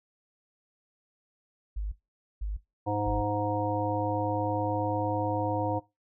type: tone bursts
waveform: sine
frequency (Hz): 51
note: G#1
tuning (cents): -31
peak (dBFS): -29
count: 3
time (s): 1.76-3.22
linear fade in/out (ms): 10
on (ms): 160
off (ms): 490
type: harmonic tone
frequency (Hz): 103.83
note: G#2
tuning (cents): 0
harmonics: 1 / 3 / 5 / 7 / 9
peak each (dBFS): -33 / -33 / -33 / -33 / -33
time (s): 2.86-5.8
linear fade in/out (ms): 20
effects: noise-tail reverb RT60 0.2 s tail -18 dB re dry